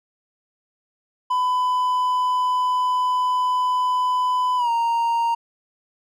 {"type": "tone with pitch glide", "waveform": "triangle", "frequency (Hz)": [1002, 929.5], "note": ["B5", "A#5"], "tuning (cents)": [25, -5], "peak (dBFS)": -16, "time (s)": [1.3, 5.35], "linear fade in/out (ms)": 10, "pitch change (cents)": -130, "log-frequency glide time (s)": [4.57, 4.7], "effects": []}